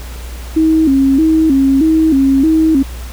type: tone with vibrato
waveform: sine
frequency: 293.7 Hz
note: D4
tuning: in tune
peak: -7 dBFS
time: 0.56-2.83 s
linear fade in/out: 10 ms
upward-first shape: square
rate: 1.6 Hz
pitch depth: 140 cents each way
effects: added 60 Hz sine -24 dBFS peak until 3.12 s + pink hiss -34 dBFS RMS until 3.12 s